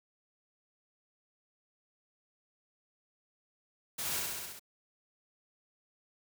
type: noise with echo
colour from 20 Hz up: white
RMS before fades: -37 dBFS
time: 3.98-4.2 s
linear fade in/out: 10 ms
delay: 66 ms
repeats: 6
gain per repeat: -2 dB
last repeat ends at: 4.596 s
effects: none